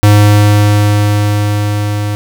square tone with level ramp, 103.83 Hz, G#2, in tune, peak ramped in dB -3 to -14 dBFS, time 0.03-2.15 s, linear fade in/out 0 ms, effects none

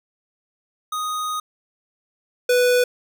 square tone pair in turn, 1244.5 / 493.9 Hz, D#6 / B4, 0 / 0 cents, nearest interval octave + major third, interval 1600 cents, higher first, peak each -24 / -15 dBFS, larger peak second, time 0.92-1.4 / 2.49-2.84 s, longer first, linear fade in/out 5 ms, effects none

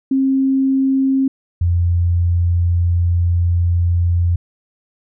sine tone pair in turn, 267.7 / 86.74 Hz, C4 / F2, +40 / -11 cents, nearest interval octave + minor sixth, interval 1951 cents, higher first, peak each -12 dBFS, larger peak neither, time 0.11-1.28 / 1.61-4.36 s, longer second, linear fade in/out 5 ms, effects none

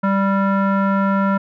square tone with low-pass filter, 196 Hz, G3, in tune, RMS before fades -17 dBFS, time 0.03-1.38 s, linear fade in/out 10 ms, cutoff 1300 Hz, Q 3.7, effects none

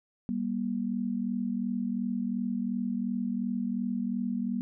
sine tone pair together, 196 / 238.8 Hz, G3 / A#3, 0 / +42 cents, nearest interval minor third, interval 342 cents, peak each -32 / -30 dBFS, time 0.29-4.61 s, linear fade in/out 0 ms, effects none

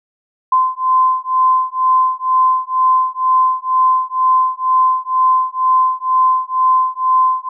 sine beating tone pair, 1031 / 1033.1 Hz, C6 / C6, -26 / -22 cents, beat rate 2.1 Hz, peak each -14 dBFS, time 0.52-7.49 s, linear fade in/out 5 ms, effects none

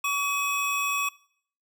square tone pair together, 1133.2 / 2544 Hz, C#6 / D#7, +38 / +38 cents, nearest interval octave + major second, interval 1400 cents, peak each -28 dBFS, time 0.04-1.09 s, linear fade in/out 5 ms, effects noise-tail reverb RT60 0.6 s tail -22 dB re dry

